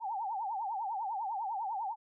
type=tone with vibrato; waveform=sine; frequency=842 Hz; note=G#5; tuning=24 cents sharp; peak=-33 dBFS; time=0-1.96 s; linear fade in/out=50 ms; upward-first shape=triangle; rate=10 Hz; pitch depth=220 cents each way; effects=none